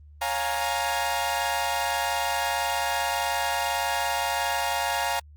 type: chord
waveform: sawtooth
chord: Bb minor seventh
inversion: first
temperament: equal with one note detuned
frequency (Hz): 554.4 / 704.9 / 830.6 / 932.3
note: Db5 / F5 / Ab5 / Bb5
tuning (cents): 0 / +16 / 0 / 0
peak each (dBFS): -31 / -26 / -26 / -25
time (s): 0.21-5.2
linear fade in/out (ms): 10
effects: added 74 Hz sine -46 dBFS peak until 5.36 s + Opus 32 kbps